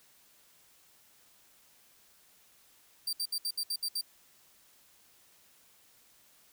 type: tone bursts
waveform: sawtooth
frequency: 4684 Hz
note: D8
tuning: 5 cents flat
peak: -28 dBFS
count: 8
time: 3.07-4.012 s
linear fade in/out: 5 ms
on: 60 ms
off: 66 ms
effects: white hiss -63 dBFS RMS until 6.52 s